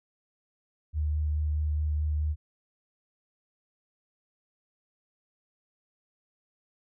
sine tone with vibrato, 75.8 Hz, D#2, 45 cents flat, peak -25 dBFS, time 0.93-2.36 s, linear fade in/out 50 ms, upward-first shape triangle, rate 4.7 Hz, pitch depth 16 cents each way, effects none

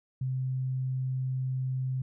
sine tone, 130 Hz, C3, 11 cents flat, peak -28 dBFS, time 0.21-2.02 s, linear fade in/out 5 ms, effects none

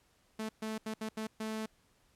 sawtooth tone bursts at uneven times, 218.7 Hz, A3, 10 cents flat, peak -32 dBFS, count 6, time 0.39-0.49 / 0.62-0.78 / 0.86-0.94 / 1.01-1.09 / 1.17-1.27 / 1.4-1.66 s, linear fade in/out 5 ms, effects pink hiss -70 dBFS RMS until 2.15 s + low-pass 12000 Hz 12 dB/octave

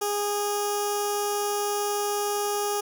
10% pulse tone with notch filter, 411.1 Hz, G#4, 18 cents flat, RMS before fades -27 dBFS, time 0.01-2.81 s, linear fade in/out 10 ms, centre 2000 Hz, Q 0.56, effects none

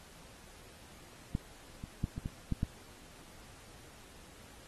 clicks, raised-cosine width 5 ms, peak -19 / -29 / -19 / -26 / -24 / -18 / -18 dBFS, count 7, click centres 1.351 / 1.839 / 2.041 / 2.179 / 2.259 / 2.523 / 2.631 s, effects pink hiss -56 dBFS RMS until 4.67 s + AAC 32 kbps

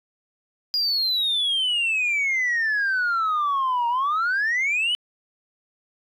sine exponential two-way sweep, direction down then up, 4907 to 931 to 3036 Hz, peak -18 dBFS, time 0.74-4.95 s, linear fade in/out 0 ms, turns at 3.88 s, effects tanh soft clip ceiling -18 dBFS + 10-bit

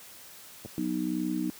clicks, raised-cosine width 2 ms, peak -28 dBFS, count 2, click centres 0.65 / 0.659 s
sine chord, B major, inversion second, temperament just, 185.21 / 246.9 / 308.7 Hz, F#3 / B3 / D#4, +2 / 0 / -14 cents, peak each -34 / -33 / -30 dBFS, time 0.78-1.5 s, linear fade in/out 0 ms
effects white hiss -49 dBFS RMS until 1.59 s + high-pass 60 Hz 12 dB/octave

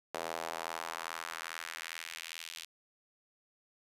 sawtooth tone with high-pass filter sweep, 82.4 Hz, E2, in tune, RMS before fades -42 dBFS, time 0.14-2.65 s, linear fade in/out 5 ms, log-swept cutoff 570 to 3200 Hz, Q 1.5, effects resampled to 32000 Hz + 10-bit

